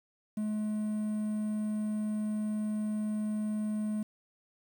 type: tone with quantisation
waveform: triangle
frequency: 213 Hz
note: G#3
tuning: 44 cents sharp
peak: -28 dBFS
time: 0.37-4.03 s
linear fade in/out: 5 ms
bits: 9
effects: none